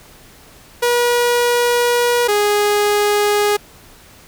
sawtooth tone pair in turn, 481.9 / 413.9 Hz, B4 / G#4, -43 / -6 cents, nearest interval minor third, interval 263 cents, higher first, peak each -9 dBFS, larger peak neither, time 0.82-2.28 / 2.28-3.57 s, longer first, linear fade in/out 10 ms, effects pink hiss -44 dBFS RMS until 4.27 s

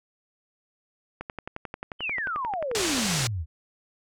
click train, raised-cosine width 0.5 ms, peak -19 dBFS, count 22, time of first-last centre 1.21-3.068 s, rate 11.3 Hz
sine exponential sweep, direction down, 3136 to 72.7 Hz, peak -27 dBFS, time 1.99-3.46 s, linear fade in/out 50 ms
white low-pass noise, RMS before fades -28 dBFS, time 2.75-3.27 s, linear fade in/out 0 ms, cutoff 8000 Hz, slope 24 dB/octave
effects none

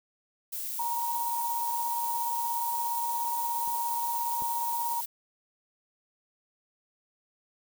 violet noise, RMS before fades -35 dBFS, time 0.52-5.06 s, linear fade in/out 10 ms
sine tone with tremolo, 942 Hz, A#5, 18 cents sharp, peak -28 dBFS, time 0.79-5.01 s, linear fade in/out 5 ms, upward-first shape sine, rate 17 Hz, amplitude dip 25%
clicks, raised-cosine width 2 ms, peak -38 / -31 dBFS, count 2, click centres 3.677 / 4.422 s
effects none

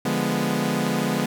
sawtooth chord, D diminished seventh, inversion none, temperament equal, 146.83 / 174.61 / 207.7 / 246.9 Hz, D3 / F3 / Ab3 / Cb4, 0 / 0 / 0 / 0 cents, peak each -25 / -24 / -22 / -22 dBFS, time 0.05-1.26 s, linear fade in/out 5 ms, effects none

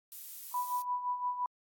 violet noise, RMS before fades -44 dBFS, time 0.12-0.82 s, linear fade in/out 0 ms
sine tone with tremolo, 987.8 Hz, B5, in tune, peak -29 dBFS, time 0.54-1.46 s, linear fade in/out 2 ms, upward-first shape sine, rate 5.8 Hz, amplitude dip 65%
effects AAC 64 kbps

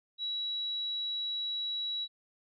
sine tone, 3900 Hz, B7, 23 cents flat, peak -32 dBFS, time 0.18-2.08 s, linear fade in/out 50 ms, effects none

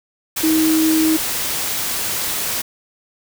sine tone in noise, 317 Hz, D#4, 32 cents sharp, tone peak -13 dBFS, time 0.43-1.17 s, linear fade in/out 10 ms, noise white, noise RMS -22 dBFS, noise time 0.36-2.62 s, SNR +6 dB, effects none

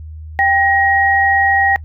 sine tone pair together, 789 / 1888.5 Hz, G5 / A#6, +11 / +22 cents, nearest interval octave + minor third, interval 1511 cents, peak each -13 dBFS, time 0.39-1.76 s, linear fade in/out 0 ms, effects noise-tail reverb RT60 0.1 s tail -23 dB re dry + added 78 Hz sine -28 dBFS peak until 1.84 s

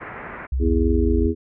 white low-pass noise, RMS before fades -35 dBFS, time 0-0.47 s, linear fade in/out 20 ms, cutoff 2100 Hz, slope 48 dB/octave
sine linear sweep, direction down, 65.41 to 53.8 Hz, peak -19 dBFS, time 0.52-1.27 s, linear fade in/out 5 ms
harmonic tone, 82.41 Hz, E2, in tune, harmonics 1 / 3 / 4 / 5, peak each -23 / -23 / -23 / -23 dBFS, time 0.59-1.35 s, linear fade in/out 50 ms
effects none

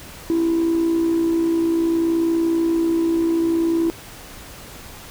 sine tone with amplitude modulation, 331.6 Hz, E4, 10 cents sharp, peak -12 dBFS, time 0.3-3.9 s, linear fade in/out 0 ms, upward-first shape sine, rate 60.6 Hz, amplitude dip 50%, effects tanh soft clip ceiling -13 dBFS + pink hiss -39 dBFS RMS until 5.1 s

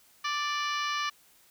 harmonic tone, 587.3 Hz, D5, in tune, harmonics 2 / 3 / 4 / 5 / 6 / 7 / 8 / 9 / 10, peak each -31 / -36 / -37 / -38 / -44 / -42 / -46 / -44 / -45 dBFS, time 0.24-1.1 s, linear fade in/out 10 ms, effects white hiss -61 dBFS RMS until 1.5 s

